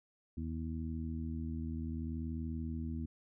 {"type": "harmonic tone", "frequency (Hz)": 80.6, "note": "E2", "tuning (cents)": -38, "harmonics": [1, 2, 3, 4], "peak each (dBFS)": [-39, -45, -41, -49], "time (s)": [0.37, 3.06], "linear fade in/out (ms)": 5, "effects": []}